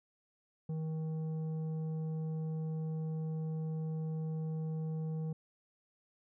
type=tone with tanh clipping; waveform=triangle; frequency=158.5 Hz; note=D#3; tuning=32 cents sharp; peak=-36 dBFS; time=0.69-5.33 s; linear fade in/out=5 ms; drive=12 dB; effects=none